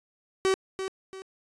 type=tone with echo; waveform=45% pulse; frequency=381.7 Hz; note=G4; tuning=46 cents flat; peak=-21 dBFS; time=0.45-0.54 s; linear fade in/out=0 ms; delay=340 ms; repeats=2; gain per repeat=-9 dB; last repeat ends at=1.22 s; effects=resampled to 22050 Hz